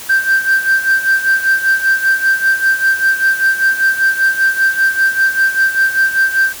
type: tone with tremolo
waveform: sine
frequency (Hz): 1568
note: G6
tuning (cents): 0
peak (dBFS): -5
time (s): 0.09-6.53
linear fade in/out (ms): 10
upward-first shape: sine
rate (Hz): 5.1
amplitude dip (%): 80
effects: tanh soft clip ceiling -6 dBFS + white hiss -30 dBFS RMS until 6.6 s